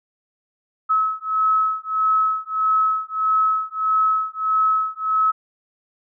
sine beating tone pair, 1289 / 1290.6 Hz, E6 / E6, -39 / -37 cents, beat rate 1.6 Hz, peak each -20 dBFS, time 0.89-5.32 s, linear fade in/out 20 ms, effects none

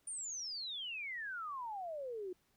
sine exponential sweep, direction down, 9397 to 351.9 Hz, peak -40 dBFS, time 0.07-2.33 s, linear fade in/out 5 ms, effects pink hiss -75 dBFS RMS until 2.56 s

